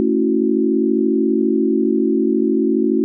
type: chord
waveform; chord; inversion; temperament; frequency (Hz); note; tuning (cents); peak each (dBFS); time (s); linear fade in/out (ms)
sine; F# minor seventh; first; equal with one note detuned; 222.7 / 277.2 / 329.6 / 370; A3 / C#4 / E4 / F#4; +21 / 0 / 0 / 0; -19; 0-3.04; 0
effects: none